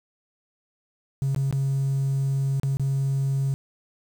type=tone with dropouts; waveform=triangle; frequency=136.4 Hz; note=C#3; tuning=28 cents flat; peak=-18 dBFS; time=1.22-3.54 s; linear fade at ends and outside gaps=0 ms; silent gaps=1.347-1.362 / 1.51-1.526 / 2.598-2.633 / 2.77-2.796 s; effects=tanh soft clip ceiling -17 dBFS + 8-bit